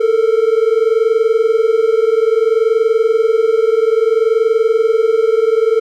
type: tone pair together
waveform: triangle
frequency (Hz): 438.2 / 458.8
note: A4 / A#4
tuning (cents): -7 / -28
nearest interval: minor second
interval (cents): 79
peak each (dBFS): -11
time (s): 0-5.8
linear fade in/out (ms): 10
effects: none